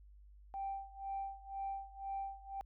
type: tone with tremolo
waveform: sine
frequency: 784 Hz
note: G5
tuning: in tune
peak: -36 dBFS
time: 0.54-2.61 s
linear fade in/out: 0 ms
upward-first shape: sine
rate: 2 Hz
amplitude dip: 90%
effects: tanh soft clip ceiling -33 dBFS + added 50 Hz sine -56 dBFS peak until 2.65 s